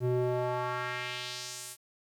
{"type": "tone with band-pass filter sweep", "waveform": "square", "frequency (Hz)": 124.2, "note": "B2", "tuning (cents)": 10, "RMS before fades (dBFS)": -33, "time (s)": [0, 1.77], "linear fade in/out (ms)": 50, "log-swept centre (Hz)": [260, 11000], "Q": 1.6, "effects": ["10-bit"]}